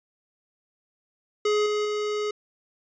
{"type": "tone with level steps", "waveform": "square", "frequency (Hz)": 420, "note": "G#4", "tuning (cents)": 19, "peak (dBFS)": [-21, -24, -26], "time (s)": [1.45, 2.31], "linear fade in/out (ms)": 5, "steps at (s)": [1.66, 1.85], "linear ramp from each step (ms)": 2, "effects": ["resampled to 16000 Hz"]}